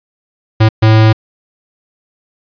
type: tone bursts at uneven times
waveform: square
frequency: 109.9 Hz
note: A2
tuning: 2 cents flat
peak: -5 dBFS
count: 2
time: 0.6-0.69 / 0.82-1.13 s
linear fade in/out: 10 ms
effects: resampled to 11025 Hz + 7-bit